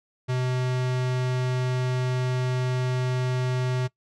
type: tone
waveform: square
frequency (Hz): 127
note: B2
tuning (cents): +49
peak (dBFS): -24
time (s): 0.28-3.88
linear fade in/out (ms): 20
effects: noise-tail reverb RT60 0.1 s tail -20 dB re dry + low-pass 6000 Hz 12 dB/octave